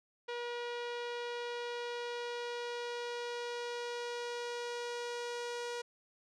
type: tone with low-pass filter sweep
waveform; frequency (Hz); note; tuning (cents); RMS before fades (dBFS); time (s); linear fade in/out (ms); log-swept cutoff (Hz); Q
sawtooth; 479.7; A#4; +50; -40; 0.28-5.82; 10; 3600 to 6500; 1.2
effects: none